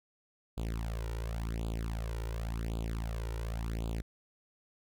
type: tone with flanger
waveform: sawtooth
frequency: 56.1 Hz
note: A1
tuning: 34 cents sharp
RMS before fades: -36 dBFS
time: 0.57-4.02 s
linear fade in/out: 10 ms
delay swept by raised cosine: 0.26 to 2.16 ms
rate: 0.91 Hz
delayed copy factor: +0.95
effects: none